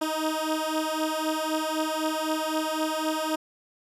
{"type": "beating tone pair", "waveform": "15% pulse", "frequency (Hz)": [311.1, 315], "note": ["D#4", "D#4"], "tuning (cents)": [0, 21], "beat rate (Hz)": 3.9, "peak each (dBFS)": [-23, -22], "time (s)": [0.01, 3.36], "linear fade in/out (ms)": 10, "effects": ["resampled to 32000 Hz"]}